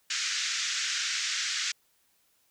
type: band-pass noise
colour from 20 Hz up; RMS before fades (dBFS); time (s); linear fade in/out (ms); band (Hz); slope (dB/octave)
white; -31; 0.1-1.72; 5; 1400 to 6900; 48
effects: white hiss -69 dBFS RMS until 2.5 s